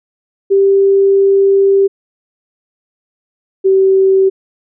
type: tone pair in turn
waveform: sine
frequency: 392.8 / 384.1 Hz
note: G4 / G4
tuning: +4 / -35 cents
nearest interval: unison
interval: 39 cents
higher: first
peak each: -6 dBFS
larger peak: neither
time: 0.5-1.88 / 3.64-4.3 s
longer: first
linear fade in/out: 20 ms
effects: none